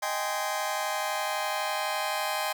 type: chord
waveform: sawtooth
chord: Ab major seventh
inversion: second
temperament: just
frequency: 623 / 778.7 / 830.6 / 1038.3 Hz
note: Eb5 / G5 / Ab5 / C6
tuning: +2 / -12 / 0 / -14 cents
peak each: -30 dBFS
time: 0.02-2.53 s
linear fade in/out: 10 ms
effects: none